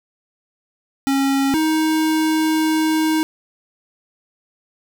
square tone pair in turn, 273.3 / 314.9 Hz, C#4 / D#4, -24 / +21 cents, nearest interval major second, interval 245 cents, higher second, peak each -16 dBFS, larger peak neither, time 1.07-1.54 / 1.54-3.23 s, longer second, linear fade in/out 0 ms, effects none

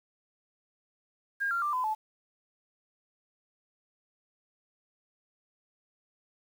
sine tone with pitch steps, 1616 / 1382.6 / 1183 / 1012.2 / 866 Hz, G#6 / F6 / D6 / B5 / A5, -48 / -18 / +12 / +42 / -28 cents, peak -27 dBFS, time 1.4-1.95 s, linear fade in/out 20 ms, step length 110 ms, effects 9-bit

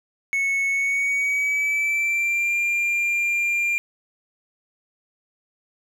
triangle tone with pitch glide, 2204 to 2390 Hz, C#7 to D7, -11 to +30 cents, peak -18 dBFS, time 0.33-3.78 s, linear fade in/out 0 ms, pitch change +141 cents, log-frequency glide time 0.69-2.56 s, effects none

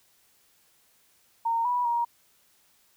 sine tone with pitch steps, 920 / 979 / 944 Hz, A#5 / B5 / A#5, -23 / -15 / +22 cents, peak -23 dBFS, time 1.45-2.05 s, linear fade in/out 10 ms, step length 200 ms, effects white hiss -64 dBFS RMS until 2.96 s

